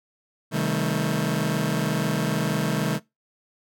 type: chord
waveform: sawtooth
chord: A half-diminished seventh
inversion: first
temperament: just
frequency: 132 / 158.4 / 198 / 220 Hz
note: C3 / Eb3 / G3 / A3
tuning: +16 / +31 / +18 / 0 cents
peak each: -25 / -22 / -25 / -25 dBFS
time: 0.51-3 s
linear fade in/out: 50 ms
effects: noise-tail reverb RT60 0.2 s tail -21 dB re dry